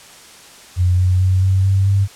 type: tone with pitch steps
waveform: sine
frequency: 89.9 / 91.58 / 93.29 / 95.03 / 96.8 / 98.6 Hz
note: F#2 / F#2 / F#2 / F#2 / G2 / G2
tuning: -49 / -17 / +15 / +47 / -21 / +11 cents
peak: -11 dBFS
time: 0.76-2.08 s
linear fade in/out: 50 ms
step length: 220 ms
effects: white hiss -41 dBFS RMS until 2.15 s + low-pass 9000 Hz 12 dB/octave